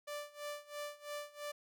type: tone with tremolo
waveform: sawtooth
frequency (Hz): 587.3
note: D5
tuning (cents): 0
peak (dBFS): -36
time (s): 0.07-1.52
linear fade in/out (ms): 10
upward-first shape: sine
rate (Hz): 3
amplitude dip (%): 90
effects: none